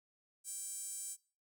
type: tone with high-pass filter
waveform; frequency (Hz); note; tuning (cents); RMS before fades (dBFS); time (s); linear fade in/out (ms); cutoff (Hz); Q
sawtooth; 786; G5; +4; -44; 0.44-1.17; 50; 8200; 5.3
effects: noise-tail reverb RT60 0.4 s tail -22 dB re dry